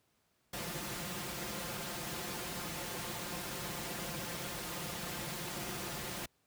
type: noise with comb filter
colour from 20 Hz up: pink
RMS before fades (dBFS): -40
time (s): 0.53-6.26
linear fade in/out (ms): 5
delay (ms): 5.7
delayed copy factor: +0.6
effects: pink hiss -75 dBFS RMS until 6.46 s + high-pass 80 Hz 12 dB/octave